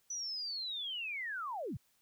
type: linear sweep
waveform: sine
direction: down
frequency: 5980 to 77.3 Hz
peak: -37 dBFS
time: 0.1-1.77 s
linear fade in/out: 5 ms
effects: white hiss -73 dBFS RMS until 2.01 s

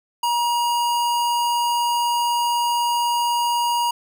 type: tone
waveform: square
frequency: 952 Hz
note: A#5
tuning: 36 cents sharp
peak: -19 dBFS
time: 0.23-3.91 s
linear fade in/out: 5 ms
effects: none

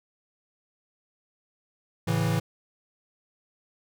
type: chord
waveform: square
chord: A major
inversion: none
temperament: equal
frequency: 110 / 138.59 / 164.81 Hz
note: A2 / C#3 / E3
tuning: 0 / 0 / 0 cents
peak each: -28 / -31 / -27 dBFS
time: 2.07-2.4 s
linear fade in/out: 10 ms
effects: none

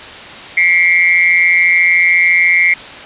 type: tone with amplitude modulation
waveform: sine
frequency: 2134 Hz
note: C7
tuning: 34 cents sharp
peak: -3 dBFS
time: 0.57-2.74 s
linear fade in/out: 5 ms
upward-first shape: sine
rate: 174 Hz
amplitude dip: 95%
effects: white hiss -30 dBFS RMS until 3.05 s + resampled to 8000 Hz

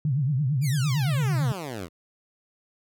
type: tone with vibrato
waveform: sine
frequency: 138.59 Hz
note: C#3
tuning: in tune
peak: -21 dBFS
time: 0.05-1.52 s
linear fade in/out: 2 ms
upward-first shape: triangle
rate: 8.9 Hz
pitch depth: 240 cents each way
type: exponential sweep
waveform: 10% pulse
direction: down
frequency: 2489 to 77.5 Hz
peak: -24 dBFS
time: 0.61-1.89 s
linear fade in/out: 50 ms
effects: none

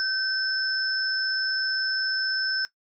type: tone pair together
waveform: sine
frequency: 1543 / 5259 Hz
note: G6 / E8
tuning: -28 / -5 cents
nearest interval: octave + major sixth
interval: 2123 cents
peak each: -26 dBFS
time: 0-2.65 s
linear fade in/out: 0 ms
effects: noise-tail reverb RT60 0.1 s tail -17 dB re dry

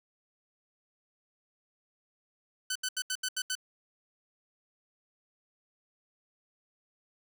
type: tone bursts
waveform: 10% pulse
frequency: 1508 Hz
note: F#6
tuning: 32 cents sharp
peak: -22 dBFS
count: 7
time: 2.7-3.553 s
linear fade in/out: 5 ms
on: 55 ms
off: 78 ms
effects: none

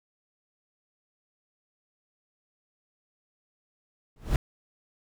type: noise with exponential growth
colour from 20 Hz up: brown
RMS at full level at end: -19 dBFS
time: 4.16-4.36 s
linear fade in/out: 2 ms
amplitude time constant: 42 ms
effects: none

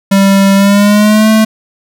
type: tone with pitch glide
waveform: square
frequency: 196 to 218.7 Hz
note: G3 to A3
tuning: 0 to -10 cents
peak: -5 dBFS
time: 0.11-1.45 s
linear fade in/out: 10 ms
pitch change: +190 cents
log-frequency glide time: 0.55-1.3 s
effects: none

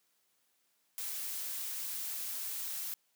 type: noise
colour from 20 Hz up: blue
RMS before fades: -39 dBFS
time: 0.98-2.94 s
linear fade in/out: 0 ms
effects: white hiss -75 dBFS RMS until 3.15 s + high-pass 150 Hz 12 dB/octave

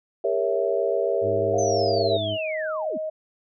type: chord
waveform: sine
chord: G diminished seventh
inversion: none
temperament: equal with one note detuned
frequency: 400.2 / 466.2 / 554.4 / 659.3 Hz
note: G4 / Bb4 / Db5 / Fb5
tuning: +36 / 0 / 0 / 0 cents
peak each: -26 dBFS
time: 0.24-2.17 s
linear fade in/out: 5 ms
type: harmonic tone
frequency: 103.83 Hz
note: G#2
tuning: in tune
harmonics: 1 / 2 / 3 / 4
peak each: -30 / -38 / -34 / -43 dBFS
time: 1.21-2.38 s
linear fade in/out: 50 ms
type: tone with pitch glide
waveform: sine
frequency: 703 to 626.3 Hz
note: F5 to D#5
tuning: +11 to +11 cents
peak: -26 dBFS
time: 1.53-3.1 s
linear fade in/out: 10 ms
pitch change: -200 cents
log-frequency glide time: 1.86-2.47 s
type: linear sweep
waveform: sine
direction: down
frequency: 6272 to 178.8 Hz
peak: -30 dBFS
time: 1.58-2.98 s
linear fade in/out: 10 ms
effects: none

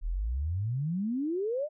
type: exponential sweep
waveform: sine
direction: up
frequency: 36.3 to 630 Hz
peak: -28 dBFS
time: 0.01-1.69 s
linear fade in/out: 50 ms
effects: none

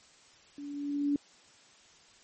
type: tone with level ramp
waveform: sine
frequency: 286.9 Hz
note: D4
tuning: 40 cents flat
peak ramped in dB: -40 to -24 dBFS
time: 0.58-1.16 s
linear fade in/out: 2 ms
effects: white hiss -59 dBFS RMS until 2.23 s + MP3 32 kbps

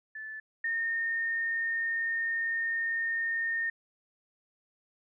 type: tone pair in turn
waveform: sine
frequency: 1748 / 1831.1 Hz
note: A6 / A#6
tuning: -12 / -31 cents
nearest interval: minor second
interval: 81 cents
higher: second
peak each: -38 / -28 dBFS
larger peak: second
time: 0.15-0.4 / 0.64-3.7 s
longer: second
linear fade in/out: 5 ms
effects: none

